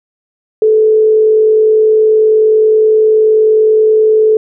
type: tone with frequency modulation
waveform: sine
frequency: 434.8 Hz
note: A4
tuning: 21 cents flat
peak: -5 dBFS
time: 0.62-4.37 s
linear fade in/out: 2 ms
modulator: 49.5 Hz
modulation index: 0.22
effects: none